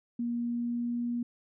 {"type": "tone with pitch glide", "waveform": "sine", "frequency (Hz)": [237.4, 239.2], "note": ["A#3", "A#3"], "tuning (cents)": [32, 45], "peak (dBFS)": -29, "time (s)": [0.19, 1.23], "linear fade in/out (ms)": 5, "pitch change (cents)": 13, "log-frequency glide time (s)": [0.35, 1.05], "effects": []}